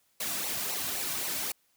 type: noise with flanger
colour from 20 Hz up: white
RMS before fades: -33 dBFS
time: 0.2-1.52 s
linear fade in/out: 5 ms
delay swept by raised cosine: 0.58 to 2.38 ms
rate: 3.8 Hz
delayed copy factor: -0.65
effects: white hiss -70 dBFS RMS until 1.76 s